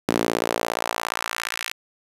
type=tone with high-pass filter sweep; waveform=sawtooth; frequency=57.2 Hz; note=A#1; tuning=32 cents flat; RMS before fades=-26 dBFS; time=0.08-1.72 s; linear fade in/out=5 ms; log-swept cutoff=270 to 2200 Hz; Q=1.4; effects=resampled to 32000 Hz + 8-bit